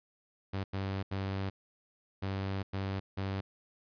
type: tone bursts at uneven times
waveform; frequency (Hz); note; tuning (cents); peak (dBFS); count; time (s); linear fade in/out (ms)
sawtooth; 97; G2; -18; -29; 6; 0.53-0.64 / 0.73-1.03 / 1.11-1.5 / 2.22-2.63 / 2.73-3 / 3.17-3.41; 10
effects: resampled to 11025 Hz